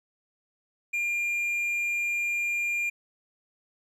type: tone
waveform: triangle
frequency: 2400 Hz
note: D7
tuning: 37 cents sharp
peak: -24 dBFS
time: 0.93-2.9 s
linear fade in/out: 10 ms
effects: 11-bit